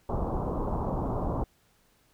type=low-pass noise; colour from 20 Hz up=pink; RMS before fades=-30 dBFS; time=0.09-1.44 s; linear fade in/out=5 ms; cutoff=1100 Hz; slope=48 dB/octave; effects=pink hiss -66 dBFS RMS until 2.13 s